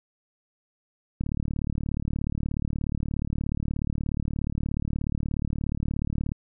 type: click train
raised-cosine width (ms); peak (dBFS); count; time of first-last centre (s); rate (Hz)
5; -16; 189; 1.21-6.319; 36.8
effects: none